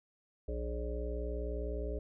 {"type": "harmonic tone", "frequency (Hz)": 59.7, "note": "A#1", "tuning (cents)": 42, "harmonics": [1, 3, 5, 7, 9, 10], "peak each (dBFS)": [-36, -50, -47, -42, -45, -46], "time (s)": [0.48, 1.99], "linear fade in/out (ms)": 5, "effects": []}